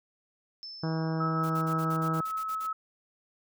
sine tone with exponential decay, 5274 Hz, E8, in tune, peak -38 dBFS, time 0.63-2.11 s, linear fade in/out 0 ms, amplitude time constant 320 ms
harmonic tone, 160.9 Hz, E3, 42 cents flat, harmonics 1 / 2 / 3 / 4 / 5 / 6 / 7 / 8 / 9 / 10, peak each -29 / -35 / -39 / -41 / -43 / -45 / -46 / -47 / -48 / -49 dBFS, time 0.83-2.21 s, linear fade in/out 5 ms
sine tone with tremolo, 1293 Hz, E6, 34 cents flat, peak -29 dBFS, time 1.2-2.73 s, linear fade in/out 5 ms, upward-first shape sine, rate 6.2 Hz, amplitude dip 25%
white noise bursts, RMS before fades -48 dBFS, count 11, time 1.43-2.671 s, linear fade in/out 10 ms, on 71 ms, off 46 ms
effects none

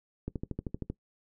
click train, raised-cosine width 3 ms, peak -21 dBFS, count 9, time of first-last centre 0.28-0.9 s, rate 12.9 Hz, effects noise-tail reverb RT60 0.1 s tail -19 dB re dry

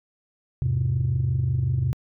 sine chord, E augmented, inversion none, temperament just, 82.41 / 103.01 / 128.76 Hz, E2 / G#2 / B#2, 0 / -14 / -27 cents, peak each -27 / -26 / -21 dBFS, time 0.62-1.93 s, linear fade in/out 0 ms, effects tanh soft clip ceiling -15 dBFS

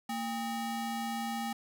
square ring-modulated tone, 516 Hz, C5, 24 cents flat, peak -31 dBFS, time 0.09-1.53 s, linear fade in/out 5 ms, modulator 287 Hz, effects none

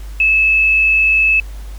sine tone with frequency modulation, 2603 Hz, E7, 22 cents flat, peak -9 dBFS, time 0.2-1.4 s, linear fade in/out 2 ms, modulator 37.2 Hz, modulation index 0.66, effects added 50 Hz sine -26 dBFS peak until 1.78 s + pink hiss -43 dBFS RMS until 1.78 s

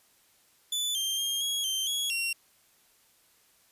sawtooth tone with pitch steps, 3483 / 3166 / 3214 / 3316 / 3131 / 3340 / 2743 Hz, A7 / G7 / G7 / G#7 / G7 / G#7 / F7, -18 / +17 / +43 / -3 / -3 / +9 / -32 cents, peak -25 dBFS, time 0.72-2.33 s, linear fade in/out 5 ms, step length 230 ms, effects white hiss -64 dBFS RMS until 3.71 s + resampled to 32000 Hz

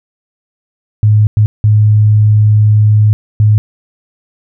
sine tone bursts at uneven times, 106.3 Hz, G#2, 41 cents sharp, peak -4 dBFS, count 4, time 1.03-1.27 / 1.37-1.46 / 1.64-3.13 / 3.4-3.58 s, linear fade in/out 0 ms, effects none

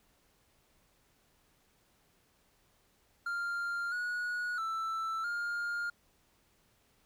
triangle tone with pitch steps, 1396 / 1456 / 1326 / 1411 Hz, F6 / F#6 / E6 / F6, -1 / -28 / +10 / +17 cents, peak -31 dBFS, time 3.26-5.9 s, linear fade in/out 5 ms, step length 660 ms, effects pink hiss -70 dBFS RMS until 7.05 s

